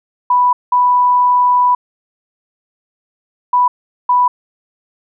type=tone bursts at uneven times; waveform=sine; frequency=987.8 Hz; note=B5; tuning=in tune; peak=-8 dBFS; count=4; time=0.3-0.53 / 0.72-1.75 / 3.53-3.68 / 4.09-4.28 s; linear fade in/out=5 ms; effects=none